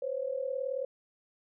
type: tone pair together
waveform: sine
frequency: 510 / 548.7 Hz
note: C5 / C#5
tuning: -44 / -18 cents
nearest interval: minor second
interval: 126 cents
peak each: -34 / -34 dBFS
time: 0.02-0.85 s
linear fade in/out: 5 ms
effects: none